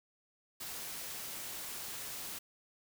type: noise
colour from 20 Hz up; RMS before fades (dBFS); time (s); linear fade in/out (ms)
white; -43; 0.6-2.39; 10
effects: none